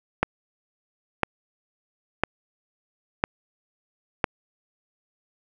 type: click train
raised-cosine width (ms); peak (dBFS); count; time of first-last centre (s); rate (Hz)
0.5; -4; 5; 0.23-4.242; 0.997
effects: none

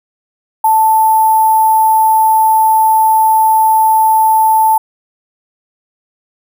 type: tone with sample-and-hold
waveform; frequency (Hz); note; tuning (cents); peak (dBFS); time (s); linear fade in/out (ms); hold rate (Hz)
sine; 880; A5; 0; -6; 0.64-4.78; 5; 11025
effects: none

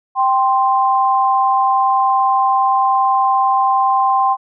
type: tone pair together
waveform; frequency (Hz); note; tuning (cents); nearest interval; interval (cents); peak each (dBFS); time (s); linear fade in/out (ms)
sine; 784 / 1046.5; G5 / C6; 0 / 0; perfect fourth; 500; -14; 0.15-4.37; 50
effects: none

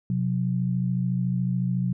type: tone pair together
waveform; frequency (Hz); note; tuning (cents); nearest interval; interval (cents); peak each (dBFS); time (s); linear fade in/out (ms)
sine; 127.8 / 181.7; C3 / F#3; -40 / -31; tritone; 609; -25; 0.1-1.93; 2
effects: none

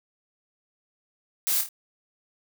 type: noise with echo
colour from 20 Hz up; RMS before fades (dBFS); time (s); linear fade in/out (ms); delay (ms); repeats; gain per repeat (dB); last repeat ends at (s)
blue; -25; 1.47-1.61; 0; 26; 3; -6; 1.688
effects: none

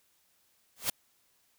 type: noise with exponential growth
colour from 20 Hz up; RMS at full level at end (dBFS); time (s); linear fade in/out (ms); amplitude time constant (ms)
white; -25; 0.76-0.9; 5; 30
effects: white hiss -70 dBFS RMS until 1.58 s

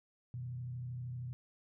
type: tone with frequency modulation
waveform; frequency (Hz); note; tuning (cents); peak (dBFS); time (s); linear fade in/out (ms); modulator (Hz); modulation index
sine; 123.47; B2; 0; -39; 0.34-1.33; 0; 32.9; 0.43
effects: none

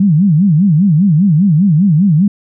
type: tone with vibrato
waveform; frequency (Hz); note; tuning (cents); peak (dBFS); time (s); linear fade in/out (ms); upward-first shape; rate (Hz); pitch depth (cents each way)
sine; 174.61; F3; 0; -6; 0-2.28; 5; sine; 5; 290
effects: none

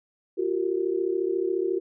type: tone cluster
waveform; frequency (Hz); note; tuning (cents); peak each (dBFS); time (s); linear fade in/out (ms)
sine; 348.4 / 382.6 / 460.3; F4 / G4 / A#4; -4 / -42 / -22; -27 / -26 / -32; 0.37-1.8; 20
effects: none

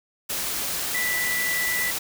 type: tone in noise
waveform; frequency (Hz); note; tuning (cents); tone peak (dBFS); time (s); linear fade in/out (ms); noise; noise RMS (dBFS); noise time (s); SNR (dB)
sine; 1975.5; B6; 0; -24; 0.94-1.91; 10; white; -28; 0.29-1.99; +1
effects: none

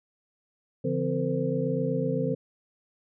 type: tone cluster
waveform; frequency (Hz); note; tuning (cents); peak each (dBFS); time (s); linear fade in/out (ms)
sine; 141.4 / 169.2 / 257.4 / 452.6 / 514; C#3 / E3 / C4 / A4 / C5; +35 / +45 / -28 / +49 / -31; -31; 0.84-2.35; 10
effects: none

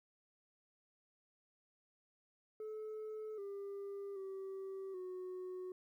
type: tone with pitch steps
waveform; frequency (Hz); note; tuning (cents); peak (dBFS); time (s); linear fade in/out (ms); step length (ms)
sine; 432.4 / 398.8 / 385.6 / 367.8; A4 / G4 / G4 / F#4; -30 / +30 / -28 / -10; -40; 2.6-5.72; 2; 780
effects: tanh soft clip ceiling -42 dBFS + 13-bit

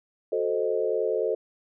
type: chord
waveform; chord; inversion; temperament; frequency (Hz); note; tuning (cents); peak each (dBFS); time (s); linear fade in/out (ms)
sine; F# diminished seventh; none; equal; 370 / 440 / 523.3 / 622.3; F#4 / A4 / C5 / Eb5; 0 / 0 / 0 / 0; -31 / -26 / -29 / -31; 0.32-1.35; 5
effects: none

